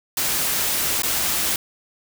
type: noise with dropouts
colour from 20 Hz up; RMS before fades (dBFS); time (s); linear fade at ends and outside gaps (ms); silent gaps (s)
white; -22; 0.17-1.56; 2; 1.021-1.033
effects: none